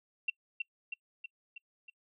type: tone with echo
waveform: sine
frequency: 2729 Hz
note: F7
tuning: 41 cents flat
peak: -27 dBFS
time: 0.28-0.3 s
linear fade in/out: 5 ms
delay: 320 ms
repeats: 5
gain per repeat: -4 dB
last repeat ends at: 1.9 s
effects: noise-tail reverb RT60 0.1 s tail -26 dB re dry